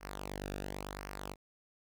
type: tone with flanger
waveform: sawtooth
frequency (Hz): 49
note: G1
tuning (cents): 0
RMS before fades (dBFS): -43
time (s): 0-1.36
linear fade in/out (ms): 50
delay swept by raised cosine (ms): 0.27 to 0.97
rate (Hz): 0.94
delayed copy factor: -0.75
effects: none